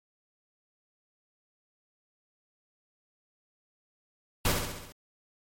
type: noise with echo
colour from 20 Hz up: pink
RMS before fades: -25 dBFS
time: 4.45-4.52 s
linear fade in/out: 2 ms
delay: 67 ms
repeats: 6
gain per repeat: -4 dB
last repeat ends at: 4.922 s
effects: MP3 64 kbps